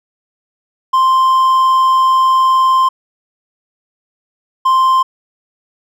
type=tone bursts at uneven times; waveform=triangle; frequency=1046.5 Hz; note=C6; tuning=in tune; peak=-6 dBFS; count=2; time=0.93-2.89 / 4.65-5.03 s; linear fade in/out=10 ms; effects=none